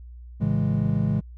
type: chord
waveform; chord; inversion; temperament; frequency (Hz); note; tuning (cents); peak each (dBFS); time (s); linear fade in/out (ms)
triangle; A major seventh; none; equal with one note detuned; 110.38 / 138.59 / 164.81 / 207.7; A2 / C#3 / E3 / G#3; +6 / 0 / 0 / 0; -24; 0.4-1.21; 20
effects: added 60 Hz sine -39 dBFS peak until 1.37 s